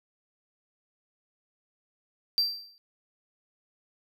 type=tone with exponential decay; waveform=triangle; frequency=4699 Hz; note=D8; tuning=in tune; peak=-18 dBFS; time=2.38-2.78 s; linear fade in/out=0 ms; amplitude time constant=85 ms; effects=none